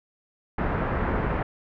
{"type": "low-pass noise", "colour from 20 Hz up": "pink", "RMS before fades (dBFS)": -26, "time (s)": [0.58, 1.43], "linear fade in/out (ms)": 5, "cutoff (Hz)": 1800, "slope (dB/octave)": 24, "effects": []}